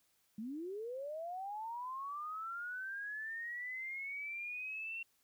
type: linear sweep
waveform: sine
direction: up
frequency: 204.1 to 2730 Hz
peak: -40 dBFS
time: 0.38-5.03 s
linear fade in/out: 5 ms
effects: white hiss -75 dBFS RMS until 5.23 s